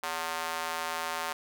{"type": "tone with high-pass filter", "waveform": "square", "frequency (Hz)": 82, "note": "E2", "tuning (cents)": -9, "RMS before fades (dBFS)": -34, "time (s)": [0.03, 1.33], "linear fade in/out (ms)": 5, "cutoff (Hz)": 910, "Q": 1.4, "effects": []}